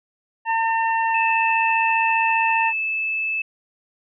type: harmonic tone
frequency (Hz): 905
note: A5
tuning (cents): +48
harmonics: 1 / 2 / 3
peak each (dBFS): -19 / -25 / -29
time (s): 0.45-2.73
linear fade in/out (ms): 50
type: tone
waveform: sine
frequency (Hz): 2620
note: E7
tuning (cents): -11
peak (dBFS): -21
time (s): 1.14-3.42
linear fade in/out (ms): 5
effects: none